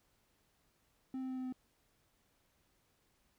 triangle tone with pitch steps, 261.6 / 260.1 / 258.6 / 257.1 / 255.6 Hz, C4 / C4 / C4 / C4 / C4, 0 / -10 / -20 / -30 / -40 cents, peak -36 dBFS, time 1.14-1.525 s, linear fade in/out 2 ms, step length 77 ms, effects pink hiss -75 dBFS RMS until 3.38 s

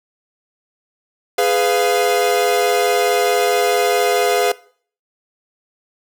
45% pulse chord, F diminished, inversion first, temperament equal with one note detuned, 415.3 / 499.9 / 698.5 Hz, Ab4 / Cb5 / F5, 0 / +21 / 0 cents, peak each -18 dBFS, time 1.38-4.52 s, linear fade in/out 5 ms, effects noise-tail reverb RT60 0.5 s tail -21 dB re dry

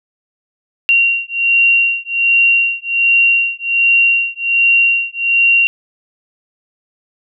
sine beating tone pair, 2756 / 2757.3 Hz, F7 / F7, -24 / -23 cents, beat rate 1.3 Hz, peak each -13 dBFS, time 0.89-5.67 s, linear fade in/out 0 ms, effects none

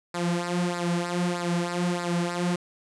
sawtooth tone with flanger, 174.8 Hz, F3, 2 cents sharp, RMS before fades -27 dBFS, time 0.14-2.56 s, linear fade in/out 5 ms, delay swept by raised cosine 0.32 to 5.42 ms, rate 1.6 Hz, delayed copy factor -0.75, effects resampled to 22050 Hz + 8-bit

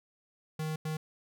square tone bursts at uneven times, 156.2 Hz, D#3, 7 cents sharp, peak -33 dBFS, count 2, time 0.59-0.76 / 0.85-0.97 s, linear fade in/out 5 ms, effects none

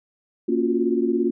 sine chord, Gb major seventh, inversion first, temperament equal with one note detuned, 233.1 / 277.2 / 349.2 / 367 Hz, Bb3 / Db4 / F4 / Gb4, 0 / 0 / 0 / -14 cents, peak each -24 / -25 / -22 / -26 dBFS, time 0.48-1.31 s, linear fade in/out 10 ms, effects none

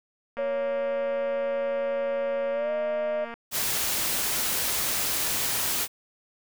click train, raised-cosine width 0.5 ms, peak -24 dBFS, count 693, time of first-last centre 0.37-3.34 s, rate 233 Hz
sine tone with pitch glide, 557 to 610.9 Hz, C#5 to D#5, +8 to -32 cents, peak -25 dBFS, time 0.38-3.25 s, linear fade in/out 10 ms, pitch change +160 cents, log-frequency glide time 2.51-2.71 s
white noise, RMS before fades -27 dBFS, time 3.51-5.88 s, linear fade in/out 50 ms
effects none

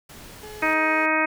pink noise, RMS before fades -43 dBFS, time 0.09-0.74 s, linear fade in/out 5 ms
35% pulse tone, 425 Hz, G#4, 40 cents sharp, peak -36 dBFS, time 0.43-1.06 s, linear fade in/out 5 ms
harmonic tone, 313.6 Hz, D#4, 14 cents sharp, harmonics 1 / 2 / 3 / 4 / 5 / 6 / 7 / 8, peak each -27 / -27 / -27 / -27 / -27 / -27 / -27 / -27 dBFS, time 0.62-1.26 s, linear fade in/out 10 ms
effects none

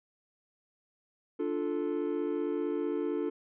triangle chord, D minor, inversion none, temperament equal, 293.7 / 349.2 / 440 Hz, D4 / F4 / A4, 0 / 0 / 0 cents, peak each -32 dBFS, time 1.39-3.3 s, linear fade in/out 10 ms, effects resampled to 8000 Hz

